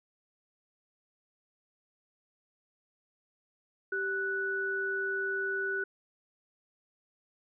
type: tone pair together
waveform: sine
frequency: 389.6 / 1480 Hz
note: G4 / F#6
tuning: -11 / 0 cents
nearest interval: octave + major seventh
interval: 2311 cents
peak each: -35 / -31 dBFS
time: 3.92-5.84 s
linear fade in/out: 5 ms
effects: none